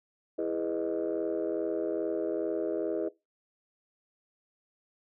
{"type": "chord", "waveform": "sine", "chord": "E major seventh", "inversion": "none", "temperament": "just", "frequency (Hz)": [329.6, 412, 494.4, 618.1], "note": ["E4", "G#4", "B4", "D#5"], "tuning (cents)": [0, -14, 2, -12], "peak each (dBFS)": [-32, -33, -34, -34], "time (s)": [0.38, 3.09], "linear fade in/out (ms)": 10, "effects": ["noise-tail reverb RT60 0.2 s tail -19 dB re dry", "tanh soft clip ceiling -22 dBFS"]}